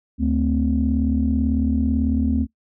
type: tone cluster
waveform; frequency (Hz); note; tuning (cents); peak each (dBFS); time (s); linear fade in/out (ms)
sine; 74.2 / 222.4 / 260.5; D2 / A3 / C4; +18 / +19 / -7; -21; 0.18-2.47; 50
effects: noise-tail reverb RT60 0.1 s tail -19 dB re dry + tanh soft clip ceiling -8 dBFS